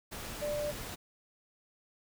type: tone in noise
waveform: sine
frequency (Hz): 591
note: D5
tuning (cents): +11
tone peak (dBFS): -32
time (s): 0.41-0.72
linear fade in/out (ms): 20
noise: pink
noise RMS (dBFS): -42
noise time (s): 0.11-0.96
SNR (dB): +7
effects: none